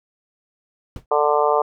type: noise with exponential decay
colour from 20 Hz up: brown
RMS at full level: -28 dBFS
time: 0.96-1.06 s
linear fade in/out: 2 ms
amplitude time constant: 21 ms
type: harmonic tone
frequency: 148.2 Hz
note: D3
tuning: 16 cents sharp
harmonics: 3 / 4 / 5 / 6 / 7 / 8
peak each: -20 / -21 / -22 / -23 / -23 / -24 dBFS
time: 1.11-1.62 s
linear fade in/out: 5 ms
effects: none